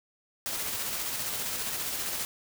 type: noise with tremolo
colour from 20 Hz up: white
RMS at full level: -32 dBFS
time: 0.46-2.25 s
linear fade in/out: 0 ms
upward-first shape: square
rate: 15 Hz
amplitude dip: 25%
effects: none